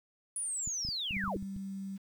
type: linear sweep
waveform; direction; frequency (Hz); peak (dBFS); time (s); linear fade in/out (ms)
sine; down; 9956 to 242.7; -33; 0.36-1.37; 2
type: clicks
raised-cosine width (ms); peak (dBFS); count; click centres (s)
5; -31; 10; 0.675 / 0.85 / 0.888 / 1.109 / 1.167 / 1.239 / 1.279 / 1.363 / 1.426 / 1.564
type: tone with pitch glide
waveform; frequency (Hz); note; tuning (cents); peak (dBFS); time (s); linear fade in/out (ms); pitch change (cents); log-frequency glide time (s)
sine; 196 to 194.53; G3 to G3; 0 to -13; -37; 1.12-1.98; 20; -13; 1.28-1.6
effects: 10-bit